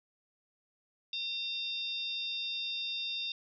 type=harmonic tone with a mistuned harmonic; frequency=909 Hz; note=A#5; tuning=44 cents flat; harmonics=3 / 4 / 5 / 6; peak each=-42 / -35 / -43 / -50 dBFS; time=1.13-3.32 s; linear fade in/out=2 ms; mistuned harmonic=5; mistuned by=+100 cents; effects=none